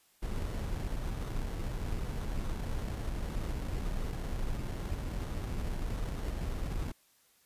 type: noise with sample-and-hold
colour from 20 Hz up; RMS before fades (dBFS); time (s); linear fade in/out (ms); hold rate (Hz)
brown; -35; 0.22-6.92; 10; 2450
effects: white hiss -67 dBFS RMS until 7.45 s + resampled to 32000 Hz